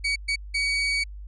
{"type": "tone bursts at uneven times", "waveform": "30% pulse", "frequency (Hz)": 2258, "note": "C#7", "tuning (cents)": 31, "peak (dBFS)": -20, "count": 3, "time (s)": [[0.04, 0.16], [0.28, 0.36], [0.54, 1.04]], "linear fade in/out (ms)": 10, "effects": ["added 50 Hz sine -36 dBFS peak until 1.27 s", "resampled to 22050 Hz"]}